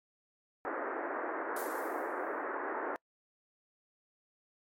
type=band-pass noise; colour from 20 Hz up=pink; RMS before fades=-37 dBFS; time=0.65-2.96 s; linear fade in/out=0 ms; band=300 to 1800 Hz; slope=48 dB/octave
type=noise with exponential decay; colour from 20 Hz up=violet; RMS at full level=-40 dBFS; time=1.56-2.44 s; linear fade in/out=5 ms; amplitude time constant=190 ms
effects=noise-tail reverb RT60 0.1 s tail -26 dB re dry + MP3 64 kbps